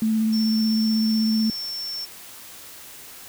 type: tone with vibrato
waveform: sine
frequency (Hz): 220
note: A3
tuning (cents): 0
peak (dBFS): -18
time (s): 0.02-1.5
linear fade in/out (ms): 2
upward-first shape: sine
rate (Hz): 16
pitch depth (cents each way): 16
type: tone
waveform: triangle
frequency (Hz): 5420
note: E8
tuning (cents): +47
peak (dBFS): -27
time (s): 0.32-2.06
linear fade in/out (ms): 20
effects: white hiss -42 dBFS RMS until 3.28 s